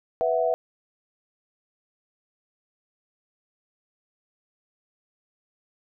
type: chord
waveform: sine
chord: B suspended fourth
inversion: none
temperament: just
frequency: 493.9 / 658.5 / 740.8 Hz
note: B4 / E5 / F#5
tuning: 0 / -2 / +2 cents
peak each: -25 / -23 / -28 dBFS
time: 0.21-0.54 s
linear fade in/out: 0 ms
effects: none